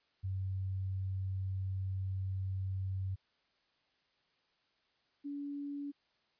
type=tone pair in turn; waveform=sine; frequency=95.2 / 285.3 Hz; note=F#2 / C#4; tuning=+50 / +50 cents; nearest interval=octave + perfect fifth; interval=1900 cents; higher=second; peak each=-34 / -38 dBFS; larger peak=first; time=0.23-3.16 / 5.24-5.92 s; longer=first; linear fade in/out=20 ms; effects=white hiss -75 dBFS RMS until 6.39 s + resampled to 11025 Hz